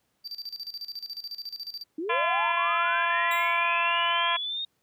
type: tone with tremolo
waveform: triangle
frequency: 4667 Hz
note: D8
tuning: 12 cents flat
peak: -32 dBFS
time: 0.24-1.84 s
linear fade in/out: 20 ms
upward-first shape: square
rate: 14 Hz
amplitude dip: 80%
type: linear sweep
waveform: sine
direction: up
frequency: 296.3 to 3729 Hz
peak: -29 dBFS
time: 1.98-4.65 s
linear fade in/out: 5 ms
type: harmonic tone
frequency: 340.9 Hz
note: F4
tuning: 42 cents flat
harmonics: 2 / 3 / 4 / 5 / 6 / 7 / 8 / 9 / 10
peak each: -34 / -26 / -36 / -32 / -39 / -31 / -37 / -41 / -41 dBFS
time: 2.09-4.37 s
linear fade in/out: 10 ms
type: tone with exponential decay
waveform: 10% pulse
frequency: 3816 Hz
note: A#7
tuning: 40 cents sharp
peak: -28 dBFS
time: 3.31-3.68 s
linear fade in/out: 5 ms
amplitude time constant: 79 ms
effects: pink hiss -73 dBFS RMS until 4.82 s + high-pass 80 Hz 12 dB/octave